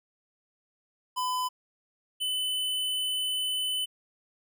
square tone pair in turn, 1006 / 3015 Hz, B5 / F#7, +32 / +32 cents, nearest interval octave + perfect fifth, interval 1900 cents, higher second, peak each -28 dBFS, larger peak neither, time 1.16-1.49 / 2.2-3.86 s, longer second, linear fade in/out 20 ms, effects none

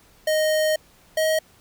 square tone pair in turn, 621 / 631.1 Hz, D#5 / D#5, -3 / +24 cents, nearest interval unison, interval 27 cents, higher second, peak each -19 dBFS, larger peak neither, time 0.27-0.76 / 1.17-1.39 s, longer first, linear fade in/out 5 ms, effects pink hiss -55 dBFS RMS until 1.6 s

